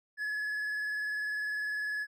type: tone with vibrato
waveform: triangle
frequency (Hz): 1700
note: G#6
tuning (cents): +40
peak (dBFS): -30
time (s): 0.17-2.07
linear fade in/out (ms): 50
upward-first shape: square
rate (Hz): 20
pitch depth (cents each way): 17
effects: none